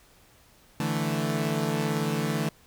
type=chord; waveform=sawtooth; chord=D suspended second; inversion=none; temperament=equal; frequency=146.83 / 164.81 / 220 Hz; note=D3 / E3 / A3; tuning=0 / 0 / 0 cents; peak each=-26 dBFS; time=0.8-2.49 s; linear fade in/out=2 ms; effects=pink hiss -58 dBFS RMS until 2.66 s